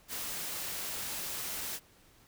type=noise; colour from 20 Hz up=white; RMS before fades=-38 dBFS; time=0.08-1.8 s; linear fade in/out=50 ms; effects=pink hiss -62 dBFS RMS until 2.27 s